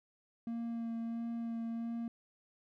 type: tone with vibrato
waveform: triangle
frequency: 230.9 Hz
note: A#3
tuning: 16 cents flat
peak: -34 dBFS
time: 0.47-2.08 s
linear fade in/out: 2 ms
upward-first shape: sine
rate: 1.5 Hz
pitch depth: 13 cents each way
effects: none